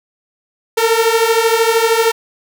sawtooth beating tone pair, 448 / 461 Hz, A4 / A#4, +31 / -19 cents, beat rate 13 Hz, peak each -10 / -10 dBFS, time 0.77-2.12 s, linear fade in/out 10 ms, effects none

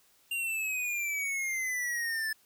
square exponential sweep, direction down, 2794 to 1741 Hz, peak -31 dBFS, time 0.31-2.33 s, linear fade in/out 5 ms, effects white hiss -65 dBFS RMS until 2.45 s

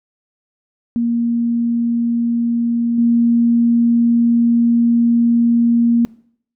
sine tone with level steps, 234.8 Hz, A#3, 13 cents sharp, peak -14 / -10 dBFS, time 0.96-6.05 s, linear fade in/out 0 ms, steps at 2.98 s, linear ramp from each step 5 ms, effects noise-tail reverb RT60 0.6 s tail -22 dB re dry

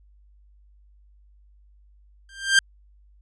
sawtooth tone with exponential growth, 1584 Hz, G6, 18 cents sharp, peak -7 dBFS, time 2.29-2.59 s, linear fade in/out 2 ms, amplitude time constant 65 ms, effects added 50 Hz sine -52 dBFS peak until 3.21 s + resampled to 22050 Hz

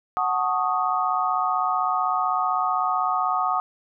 sine chord, D# half-diminished seventh, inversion first, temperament equal, 740 / 880 / 1108.7 / 1244.5 Hz, F#5 / A5 / C#6 / D#6, 0 / 0 / 0 / 0 cents, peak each -25 / -30 / -27 / -24 dBFS, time 0.17-3.6 s, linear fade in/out 0 ms, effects none

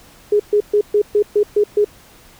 sine tone bursts, 415.3 Hz, G#4, in tune, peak -10 dBFS, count 8, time 0.32-1.846 s, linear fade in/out 5 ms, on 77 ms, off 130 ms, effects pink hiss -46 dBFS RMS until 2.39 s

